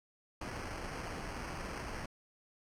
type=noise with sample-and-hold; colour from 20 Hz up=pink; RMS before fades=-42 dBFS; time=0.41-2.06 s; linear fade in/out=5 ms; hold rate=3675 Hz; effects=low-pass 9000 Hz 12 dB/octave